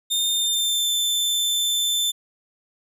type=tone with pitch glide; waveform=sawtooth; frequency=3630 to 3541 Hz; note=A#7 to A7; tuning=-47 to +10 cents; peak=-17 dBFS; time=0.1-2.12 s; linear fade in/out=20 ms; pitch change=-43 cents; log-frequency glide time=0.3-0.91 s; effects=none